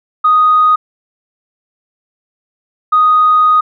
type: tone bursts at uneven times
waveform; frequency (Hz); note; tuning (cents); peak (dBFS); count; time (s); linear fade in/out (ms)
sine; 1244.5; D#6; 0; -5; 2; 0.24-0.76 / 2.92-3.61; 10
effects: tanh soft clip ceiling -1 dBFS